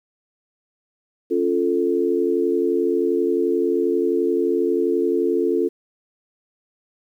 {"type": "chord", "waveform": "sine", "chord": "Db augmented", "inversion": "none", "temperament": "equal", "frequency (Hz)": [277.2, 349.2, 440], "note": ["Db4", "F4", "A4"], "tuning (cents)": [0, 0, 0], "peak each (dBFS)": [-24, -20, -21], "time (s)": [1.3, 5.69], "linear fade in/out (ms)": 20, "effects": ["9-bit"]}